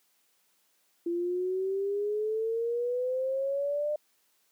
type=exponential sweep; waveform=sine; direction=up; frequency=339.4 to 604 Hz; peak=-27 dBFS; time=1.06-3.96 s; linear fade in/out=5 ms; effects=white hiss -70 dBFS RMS until 4.51 s + high-pass 200 Hz 12 dB/octave